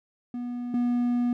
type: tone pair in turn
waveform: triangle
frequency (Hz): 243.5 / 242.6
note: B3 / B3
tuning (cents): -24 / -31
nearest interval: unison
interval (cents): 7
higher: first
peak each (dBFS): -28 / -20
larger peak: second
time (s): 0.34-0.74 / 0.74-1.33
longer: second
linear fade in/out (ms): 2
effects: none